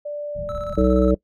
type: tone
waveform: sine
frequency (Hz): 587.3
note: D5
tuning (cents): 0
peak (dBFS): -26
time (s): 0.05-0.74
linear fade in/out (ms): 10
type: low-pass noise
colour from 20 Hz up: pink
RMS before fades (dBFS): -34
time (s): 0.35-0.87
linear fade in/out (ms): 10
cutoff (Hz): 220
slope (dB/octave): 96
type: tone with tremolo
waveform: triangle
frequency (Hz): 1308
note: E6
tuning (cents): -14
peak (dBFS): -29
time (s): 0.49-1.11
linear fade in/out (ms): 0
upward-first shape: square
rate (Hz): 17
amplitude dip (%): 60
type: harmonic tone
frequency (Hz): 63.3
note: B1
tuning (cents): +43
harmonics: 1 / 3 / 5 / 7 / 9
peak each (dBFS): -20 / -20 / -20 / -20 / -20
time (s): 0.77-1.15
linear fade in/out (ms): 10
effects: noise-tail reverb RT60 0.1 s tail -21 dB re dry